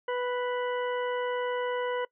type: harmonic tone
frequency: 493.9 Hz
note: B4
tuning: in tune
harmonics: 1 / 2 / 3 / 4 / 6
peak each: -29 / -35 / -39 / -41 / -45 dBFS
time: 0.08-2.05 s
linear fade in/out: 5 ms
effects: noise-tail reverb RT60 0.1 s tail -22 dB re dry